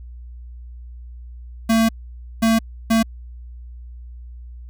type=tone bursts at uneven times; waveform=square; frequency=225.5 Hz; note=A3; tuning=43 cents sharp; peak=-14 dBFS; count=3; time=1.69-1.89 / 2.42-2.59 / 2.9-3.03 s; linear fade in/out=10 ms; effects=added 60 Hz sine -34 dBFS peak until 4.69 s